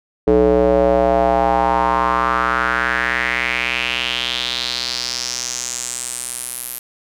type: tone with band-pass filter sweep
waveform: square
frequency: 61.74 Hz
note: B1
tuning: in tune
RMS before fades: -18 dBFS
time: 0.27-6.79 s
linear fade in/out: 5 ms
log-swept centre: 420 to 12000 Hz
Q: 3.9
effects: none